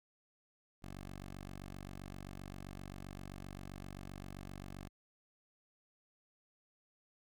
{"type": "tone", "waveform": "10% pulse", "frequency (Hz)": 47.64, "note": "G1", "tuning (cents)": -49, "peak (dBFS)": -38, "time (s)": [0.82, 4.89], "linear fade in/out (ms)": 20, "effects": []}